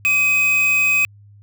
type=tone with quantisation; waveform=triangle; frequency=2526 Hz; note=D#7; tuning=26 cents sharp; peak=-12 dBFS; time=0.05-1.05 s; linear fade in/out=0 ms; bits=4; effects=added 102 Hz sine -43 dBFS peak until 1.42 s